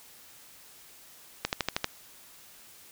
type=click train; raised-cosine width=0.2 ms; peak=-9 dBFS; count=6; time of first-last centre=1.45-1.844 s; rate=12.7 Hz; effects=white hiss -53 dBFS RMS until 2.91 s